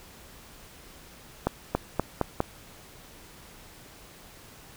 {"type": "accelerating click train", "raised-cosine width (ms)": 1, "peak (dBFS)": -9, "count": 5, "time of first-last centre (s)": [1.47, 2.404], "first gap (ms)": 280, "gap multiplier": 0.88, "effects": ["pink hiss -50 dBFS RMS until 4.76 s"]}